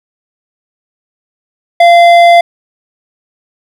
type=tone with hard clipping; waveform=sine; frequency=689 Hz; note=F5; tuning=24 cents flat; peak=-3 dBFS; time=1.8-2.41 s; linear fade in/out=5 ms; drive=10 dB; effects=none